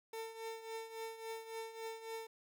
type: tone with tremolo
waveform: 30% pulse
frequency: 449.6 Hz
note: A4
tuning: 37 cents sharp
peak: -38 dBFS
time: 0.13-2.27 s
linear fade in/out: 5 ms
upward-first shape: triangle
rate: 3.6 Hz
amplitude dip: 75%
effects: none